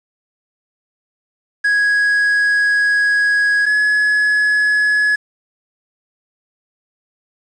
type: tone pair in turn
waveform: triangle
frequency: 1661.2 / 1693.2 Hz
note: G#6 / G#6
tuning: 0 / +33 cents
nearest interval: unison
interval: 33 cents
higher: second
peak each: -10 / -10 dBFS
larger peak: neither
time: 1.64-3.66 / 3.66-5.16 s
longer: first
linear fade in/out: 10 ms
effects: resampled to 22050 Hz + 7-bit